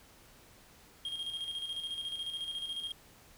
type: tone with tremolo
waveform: triangle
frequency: 3233 Hz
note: G#7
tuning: 47 cents flat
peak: -33 dBFS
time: 1.05-2.92 s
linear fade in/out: 2 ms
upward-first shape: square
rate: 14 Hz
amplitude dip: 50%
effects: pink hiss -59 dBFS RMS until 3.37 s